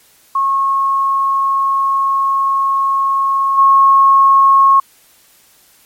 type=tone with level steps; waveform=sine; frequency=1090 Hz; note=C#6; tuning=29 cents flat; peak=-11 / -5 dBFS; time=0.35-4.8 s; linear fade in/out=5 ms; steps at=3.57 s; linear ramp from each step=20 ms; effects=white hiss -49 dBFS RMS until 5.85 s + MP3 64 kbps